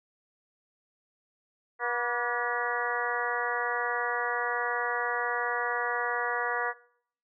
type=harmonic tone with a mistuned harmonic; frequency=241.4 Hz; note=B3; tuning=39 cents flat; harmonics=2 / 3 / 4 / 5 / 6 / 7 / 8; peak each=-35 / -35 / -35 / -35 / -35 / -35 / -35 dBFS; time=1.79-6.74 s; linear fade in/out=50 ms; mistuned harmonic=5; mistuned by=-54 cents; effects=noise-tail reverb RT60 0.6 s tail -20 dB re dry